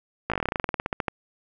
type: slowing click train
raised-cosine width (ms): 0.5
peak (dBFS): -10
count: 20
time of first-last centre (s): 0.3-1.082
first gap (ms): 17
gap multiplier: 1.09
effects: none